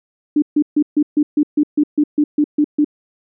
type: tone bursts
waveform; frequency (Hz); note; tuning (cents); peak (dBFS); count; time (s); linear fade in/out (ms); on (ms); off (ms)
sine; 296.8; D4; +18; -10; 13; 0.36-2.846; 5; 62; 140
effects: none